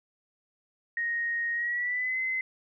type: tone with pitch glide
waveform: sine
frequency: 1869 to 2050 Hz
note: A#6 to C7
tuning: +4 to -36 cents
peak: -27 dBFS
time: 0.97-2.41 s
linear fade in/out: 2 ms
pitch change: +160 cents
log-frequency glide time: 1.53-2.19 s
effects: none